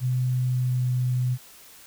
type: tone with pitch glide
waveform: sine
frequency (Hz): 126.7 to 125.68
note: B2 to B2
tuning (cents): +45 to +31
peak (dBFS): -21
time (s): 0-1.38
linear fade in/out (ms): 50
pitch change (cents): -14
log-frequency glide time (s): 0.34-0.9
effects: white hiss -49 dBFS RMS until 1.86 s